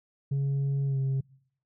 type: tone with pitch glide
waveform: sine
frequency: 138.59 to 134.57 Hz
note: C#3 to C3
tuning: 0 to +49 cents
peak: -22 dBFS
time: 0.31-1.21 s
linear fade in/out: 10 ms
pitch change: -51 cents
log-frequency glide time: 0.86-0.98 s
effects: noise-tail reverb RT60 0.7 s tail -26 dB re dry + tanh soft clip ceiling -24 dBFS